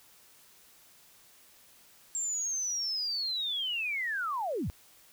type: linear sweep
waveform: sine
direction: down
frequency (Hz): 7459 to 46.25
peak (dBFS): -30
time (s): 2.15-4.7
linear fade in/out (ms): 0
effects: white hiss -59 dBFS RMS until 5.12 s